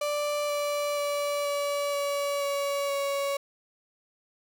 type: tone with pitch steps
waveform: 35% pulse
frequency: 587.3 / 582.6 / 577.9 / 573.2 / 568.6 / 564 / 559.5 Hz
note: D5 / D5 / D5 / D5 / C#5 / C#5 / C#5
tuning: 0 / -14 / -28 / -42 / +44 / +30 / +16 cents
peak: -25 dBFS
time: 0.01-3.37 s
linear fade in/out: 5 ms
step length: 480 ms
effects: none